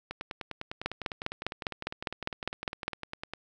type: two click trains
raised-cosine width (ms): 0.3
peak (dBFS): -13 / -20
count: 11 / 33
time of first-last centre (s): 0.86-2.88 / 0.11-3.336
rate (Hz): 4.95 / 9.92
effects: none